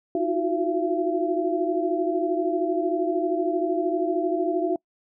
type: tone cluster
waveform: sine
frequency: 317.8 / 354.7 / 367.6 / 678 Hz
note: D#4 / F4 / F#4 / E5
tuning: +37 / +27 / -11 / +49 cents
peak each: -27 dBFS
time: 0.15-4.76 s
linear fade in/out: 2 ms
effects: noise-tail reverb RT60 0.1 s tail -25 dB re dry